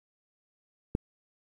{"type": "click", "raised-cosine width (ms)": 3, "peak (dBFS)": -14, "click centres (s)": 0.951, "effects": ["9-bit"]}